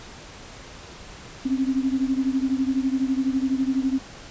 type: beating tone pair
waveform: sine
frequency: 261.6 / 273.6 Hz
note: C4 / C#4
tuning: 0 / -23 cents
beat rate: 12 Hz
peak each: -22 / -25 dBFS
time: 1.45-3.99 s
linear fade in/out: 10 ms
effects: pink hiss -42 dBFS RMS until 4.3 s + resampled to 16000 Hz